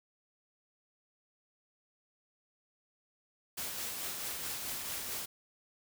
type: noise with tremolo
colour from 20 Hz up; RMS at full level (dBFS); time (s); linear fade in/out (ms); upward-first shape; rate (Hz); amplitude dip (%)
white; -38; 3.57-5.26; 10; sine; 4.6; 30
effects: none